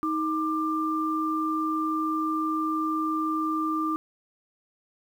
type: tone pair together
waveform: sine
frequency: 314.9 / 1188.9 Hz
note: D#4 / D6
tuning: +21 / +21 cents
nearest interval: octave + major seventh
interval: 2300 cents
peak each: -27 dBFS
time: 0.03-3.96 s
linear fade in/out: 0 ms
effects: 9-bit